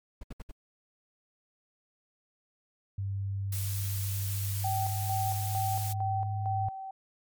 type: noise bursts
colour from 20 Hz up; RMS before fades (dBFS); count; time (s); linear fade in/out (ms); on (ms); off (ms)
brown; -39; 4; 0.21-0.514; 5; 25; 68
type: tone with pitch glide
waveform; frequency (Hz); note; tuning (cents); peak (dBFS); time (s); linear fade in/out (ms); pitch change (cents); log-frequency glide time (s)
sine; 98.3 to 102.65; G2 to G#2; +5 to -20; -30; 2.98-6.69; 5; +75; 3.82-6.35
type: noise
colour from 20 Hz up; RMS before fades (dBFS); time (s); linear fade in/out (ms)
blue; -38; 3.52-5.93; 5
type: tone with tremolo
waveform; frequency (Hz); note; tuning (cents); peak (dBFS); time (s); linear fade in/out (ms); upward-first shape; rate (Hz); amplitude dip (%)
sine; 770; G5; -31; -29; 4.64-6.91; 5; square; 2.2; 60
effects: MP3 96 kbps